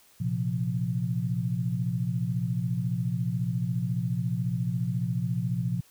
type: chord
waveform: sine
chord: Bb suspended second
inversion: none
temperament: equal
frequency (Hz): 116.54 / 130.81 / 174.61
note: Bb2 / C3 / F3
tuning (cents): 0 / 0 / 0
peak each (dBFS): -30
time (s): 0.2-5.81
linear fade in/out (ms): 10
effects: white hiss -59 dBFS RMS until 5.9 s